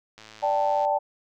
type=click train; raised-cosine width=0.2 ms; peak=-28 dBFS; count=74; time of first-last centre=0.18-0.85 s; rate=109 Hz
type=chord; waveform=sine; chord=D suspended fourth; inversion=none; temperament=just; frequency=587.3 / 783.1 / 881 Hz; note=D5 / G5 / A5; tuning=0 / -2 / +2 cents; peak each=-25 dBFS; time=0.42-0.99 s; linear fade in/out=20 ms
effects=none